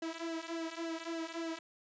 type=tone with flanger; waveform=sawtooth; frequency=329.6 Hz; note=E4; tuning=in tune; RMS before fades=-40 dBFS; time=0.02-1.59 s; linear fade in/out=5 ms; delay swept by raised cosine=0.84 to 3.24 ms; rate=3.5 Hz; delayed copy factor=-0.85; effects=resampled to 16000 Hz